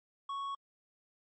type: tone with hard clipping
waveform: sine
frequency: 1108.7 Hz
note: C#6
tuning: in tune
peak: -37 dBFS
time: 0.29-0.55 s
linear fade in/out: 5 ms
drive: 5 dB
effects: MP3 32 kbps